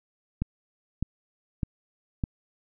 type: click train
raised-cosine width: 5 ms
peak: -14 dBFS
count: 4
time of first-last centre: 0.42-2.238 s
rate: 1.65 Hz
effects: none